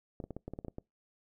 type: clicks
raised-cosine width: 2 ms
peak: -27 dBFS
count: 10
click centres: 0.202 / 0.24 / 0.307 / 0.366 / 0.48 / 0.536 / 0.589 / 0.648 / 0.683 / 0.784 s
effects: noise-tail reverb RT60 0.2 s tail -25 dB re dry